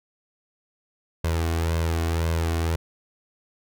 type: tone with flanger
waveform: sawtooth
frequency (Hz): 82.41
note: E2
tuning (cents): 0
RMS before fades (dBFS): -24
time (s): 1.24-2.76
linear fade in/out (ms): 5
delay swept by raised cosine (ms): 1.9 to 2.76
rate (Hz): 1.9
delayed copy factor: +0.55
effects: none